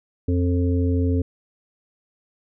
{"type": "harmonic tone with a mistuned harmonic", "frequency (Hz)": 88.1, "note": "F2", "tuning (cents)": 16, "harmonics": [1, 3, 5, 6], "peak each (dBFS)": [-19, -23, -28, -38], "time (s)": [0.28, 1.22], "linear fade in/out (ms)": 5, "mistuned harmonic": 6, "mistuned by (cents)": 16, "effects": []}